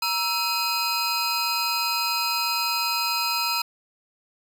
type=tone cluster; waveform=square; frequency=942 / 1325 / 2516 / 4167 / 4954 Hz; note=A#5 / E6 / D#7 / C8 / D#8; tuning=+18 / +9 / +19 / -8 / -8 cents; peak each=-30 dBFS; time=0.02-3.62 s; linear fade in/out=5 ms; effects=none